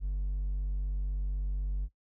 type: tone with hard clipping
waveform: sine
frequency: 48 Hz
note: G1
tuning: 36 cents flat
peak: -30 dBFS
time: 0-1.89 s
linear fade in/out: 50 ms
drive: 2 dB
effects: noise-tail reverb RT60 0.1 s tail -20 dB re dry